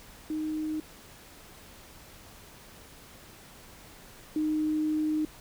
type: tone pair in turn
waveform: sine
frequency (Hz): 310 / 308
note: D#4 / D#4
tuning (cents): -6 / -17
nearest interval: unison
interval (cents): 11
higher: first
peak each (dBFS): -29 / -25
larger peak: second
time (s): 0.3-0.8 / 4.36-5.25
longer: second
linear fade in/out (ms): 2
effects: pink hiss -51 dBFS RMS until 5.4 s